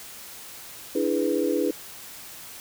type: chord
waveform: sine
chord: E dominant seventh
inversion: third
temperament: equal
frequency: 293.7 / 329.6 / 415.3 / 493.9 Hz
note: D4 / E4 / G#4 / B4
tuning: 0 / 0 / 0 / 0 cents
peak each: -27 dBFS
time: 0.95-1.71 s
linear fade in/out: 5 ms
effects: white hiss -42 dBFS RMS until 2.6 s